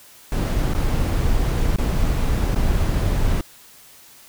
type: noise with dropouts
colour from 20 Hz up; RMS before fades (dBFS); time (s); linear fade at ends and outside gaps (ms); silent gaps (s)
brown; -19; 0.32-3.41; 2; 0.736-0.748 / 1.761-1.784 / 2.548-2.558
effects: white hiss -47 dBFS RMS until 4.28 s